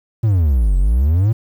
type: exponential two-way sweep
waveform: triangle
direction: down then up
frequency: 117 to 43.65 to 117 Hz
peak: -9 dBFS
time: 0.23-1.33 s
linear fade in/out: 10 ms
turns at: 0.77 s
effects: 8-bit

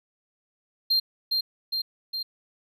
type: tone with echo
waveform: triangle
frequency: 4186 Hz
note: C8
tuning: in tune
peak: -18 dBFS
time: 0.9-1 s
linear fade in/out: 10 ms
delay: 410 ms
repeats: 3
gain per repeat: -3 dB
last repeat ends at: 2.23 s
effects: none

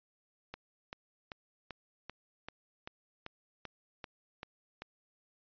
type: click train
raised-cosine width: 0.3 ms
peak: -26 dBFS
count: 12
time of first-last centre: 0.54-4.82 s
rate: 2.57 Hz
effects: resampled to 11025 Hz

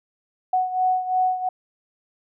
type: beating tone pair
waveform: sine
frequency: 740 / 742.9 Hz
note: F#5 / F#5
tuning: 0 / +7 cents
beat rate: 2.9 Hz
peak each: -20 / -25 dBFS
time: 0.53-1.49 s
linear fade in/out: 5 ms
effects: none

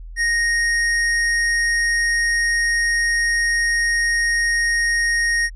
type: tone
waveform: square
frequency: 1864.7 Hz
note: A#6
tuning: in tune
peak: -17 dBFS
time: 0.16-5.5 s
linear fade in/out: 50 ms
effects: added 41 Hz sine -32 dBFS peak until 5.55 s + resampled to 22050 Hz

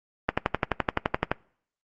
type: click train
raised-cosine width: 0.5 ms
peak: -6 dBFS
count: 13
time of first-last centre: 0.29-1.316 s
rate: 11.7 Hz
effects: noise-tail reverb RT60 0.6 s tail -25 dB re dry + Opus 24 kbps

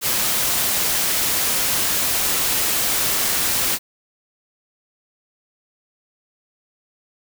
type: noise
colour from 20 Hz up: white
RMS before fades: -20 dBFS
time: 0.01-3.79 s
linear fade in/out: 50 ms
effects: none

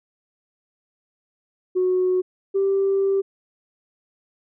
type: tone pair in turn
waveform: sine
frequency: 367.6 / 391.1 Hz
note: F#4 / G4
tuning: -11 / -4 cents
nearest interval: minor second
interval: 107 cents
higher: second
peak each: -16 dBFS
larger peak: neither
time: 1.75-2.22 / 2.54-3.22 s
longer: second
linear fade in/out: 20 ms
effects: tanh soft clip ceiling -13 dBFS

